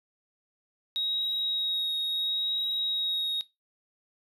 triangle tone with vibrato, 3788 Hz, A#7, 27 cents sharp, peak -24 dBFS, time 0.96-3.41 s, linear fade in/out 0 ms, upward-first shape triangle, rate 0.73 Hz, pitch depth 16 cents each way, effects noise-tail reverb RT60 0.2 s tail -20 dB re dry + tanh soft clip ceiling -24 dBFS

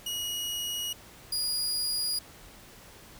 sawtooth tone pair in turn, 2900 / 4877 Hz, F#7 / D#8, -35 / -35 cents, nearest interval major sixth, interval 900 cents, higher second, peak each -28 / -25 dBFS, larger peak second, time 0.06-0.93 / 1.32-2.19 s, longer neither, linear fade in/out 5 ms, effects pink hiss -51 dBFS RMS until 3.19 s

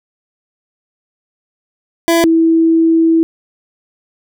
25% pulse / sine tone pair in turn, 334.7 / 327.2 Hz, E4 / E4, +26 / -13 cents, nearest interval unison, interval 39 cents, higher first, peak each -5 / -7 dBFS, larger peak first, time 2.08-2.24 / 2.24-3.23 s, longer second, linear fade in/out 0 ms, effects none

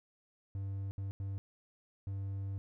triangle tone bursts at uneven times, 98 Hz, G2, in tune, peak -34 dBFS, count 4, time 0.55-0.91 / 0.98-1.11 / 1.2-1.38 / 2.07-2.58 s, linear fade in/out 0 ms, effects none

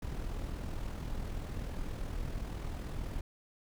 brown noise with amplitude modulation, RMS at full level -36 dBFS, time 0.02-3.21 s, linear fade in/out 5 ms, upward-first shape sine, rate 40.8 Hz, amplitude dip 45%, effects none

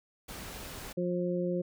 pink noise, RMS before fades -43 dBFS, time 0.28-0.93 s, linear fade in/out 10 ms
harmonic tone, 177.6 Hz, F3, 29 cents sharp, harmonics 1 / 2 / 3, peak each -32 / -33 / -34 dBFS, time 0.97-1.62 s, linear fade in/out 10 ms
effects none

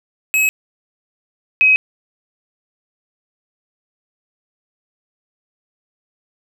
square / sine tone pair in turn, 2562 / 2537 Hz, E7 / D#7, -50 / +33 cents, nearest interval unison, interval 17 cents, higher first, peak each -13 / -8 dBFS, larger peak second, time 0.34-0.49 / 1.61-1.76 s, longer neither, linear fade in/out 0 ms, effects none

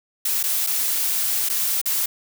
blue noise with dropouts, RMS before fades -22 dBFS, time 0.25-2.06 s, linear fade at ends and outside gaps 5 ms, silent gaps 0.43-0.437 / 0.666-0.67 / 1.489-1.497 / 1.815-1.857 s, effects none

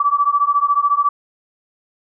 sine beating tone pair, 1147 / 1161 Hz, D6 / D6, -41 / -20 cents, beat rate 14 Hz, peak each -16 dBFS, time 0-1.09 s, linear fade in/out 5 ms, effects none

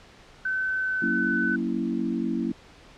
sine tone with pitch glide, 1525 to 1505.7 Hz, G6 to F#6, -48 to +30 cents, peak -24 dBFS, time 0.45-1.56 s, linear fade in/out 5 ms, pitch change -22 cents, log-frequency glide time 0.79-1.33 s
sine chord, F# dominant seventh, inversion none, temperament equal, 185 / 233.1 / 277.2 / 329.6 Hz, F#3 / A#3 / C#4 / E4, 0 / 0 / 0 / 0 cents, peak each -32 / -28 / -31 / -30 dBFS, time 1.02-2.52 s, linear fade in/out 5 ms
effects pink hiss -51 dBFS RMS until 2.97 s + low-pass 5000 Hz 12 dB/octave

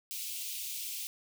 white high-pass noise, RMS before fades -39 dBFS, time 0.11-1.07 s, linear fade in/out 0 ms, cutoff 2400 Hz, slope 48 dB/octave, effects none

